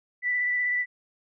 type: tone with vibrato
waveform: sine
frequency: 1975.5 Hz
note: B6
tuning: in tune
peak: -23 dBFS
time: 0.22-0.86 s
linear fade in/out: 50 ms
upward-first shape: square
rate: 16 Hz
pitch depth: 12 cents each way
effects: none